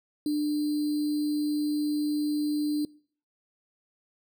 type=tone with sample-and-hold; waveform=sine; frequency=298.1 Hz; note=D4; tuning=26 cents sharp; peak=-24 dBFS; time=0.26-2.85 s; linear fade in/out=2 ms; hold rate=4410 Hz; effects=noise-tail reverb RT60 0.5 s tail -24 dB re dry